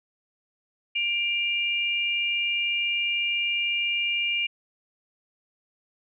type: tone pair together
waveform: sine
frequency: 2376 / 2826 Hz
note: D7 / F7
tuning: +20 / +20 cents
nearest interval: minor third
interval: 300 cents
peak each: -26 dBFS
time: 0.95-4.47 s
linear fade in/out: 10 ms
effects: none